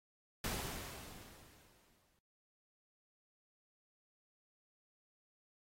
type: noise with exponential decay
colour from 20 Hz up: pink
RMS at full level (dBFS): -39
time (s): 0.44-2.19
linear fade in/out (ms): 2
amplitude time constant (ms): 380
effects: noise-tail reverb RT60 0.1 s tail -26 dB re dry + AAC 48 kbps